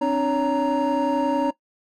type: tone cluster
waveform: triangle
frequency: 266.9 / 298 / 563 / 932 Hz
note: C4 / D4 / C#5 / A#5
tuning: +35 / +25 / +27 / -1 cents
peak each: -22 dBFS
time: 0.01-1.51 s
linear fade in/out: 10 ms
effects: noise-tail reverb RT60 0.1 s tail -18 dB re dry + tanh soft clip ceiling -11 dBFS